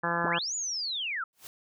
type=harmonic tone; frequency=170.6 Hz; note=F3; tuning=40 cents flat; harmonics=1 / 2 / 3 / 4 / 5 / 6 / 7 / 8 / 9 / 10; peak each=-36 / -39 / -36 / -38 / -35 / -34 / -36 / -36 / -36 / -33 dBFS; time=0.03-0.39 s; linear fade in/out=10 ms
type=linear two-way sweep; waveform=sine; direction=up then down; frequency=77.78 to 7040 to 1246 Hz; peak=-30 dBFS; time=0.24-1.24 s; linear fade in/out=5 ms; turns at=0.55 s
type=noise with exponential growth; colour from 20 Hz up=white; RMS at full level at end=-41 dBFS; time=1.33-1.47 s; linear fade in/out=0 ms; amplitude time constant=30 ms
effects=none